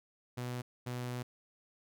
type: tone bursts at uneven times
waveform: sawtooth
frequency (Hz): 123.47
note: B2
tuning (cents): 0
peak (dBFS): -33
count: 2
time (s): 0.37-0.62 / 0.86-1.23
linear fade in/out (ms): 10
effects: none